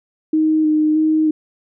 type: tone with vibrato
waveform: sine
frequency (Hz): 310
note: D#4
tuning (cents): -6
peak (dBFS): -12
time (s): 0.33-1.31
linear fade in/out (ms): 5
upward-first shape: square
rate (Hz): 1.6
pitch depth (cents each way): 15
effects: none